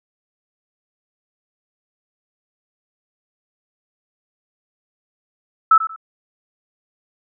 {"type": "tone with echo", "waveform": "sine", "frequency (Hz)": 1312, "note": "E6", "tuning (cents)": -9, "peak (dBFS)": -7, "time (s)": [5.71, 5.78], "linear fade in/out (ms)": 5, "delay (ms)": 91, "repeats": 2, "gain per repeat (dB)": -12, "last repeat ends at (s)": 5.962, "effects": []}